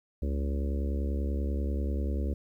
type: harmonic tone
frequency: 70.2 Hz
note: C#2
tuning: 22 cents sharp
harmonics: 1 / 3 / 4 / 5 / 6 / 7 / 8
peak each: -28 / -38 / -40 / -42 / -44 / -45 / -46 dBFS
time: 0.22-2.34 s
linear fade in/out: 5 ms
effects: 11-bit